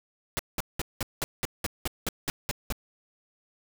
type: noise bursts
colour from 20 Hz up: pink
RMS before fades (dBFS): -29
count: 12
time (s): 0.37-2.724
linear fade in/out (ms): 0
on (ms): 22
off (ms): 190
effects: none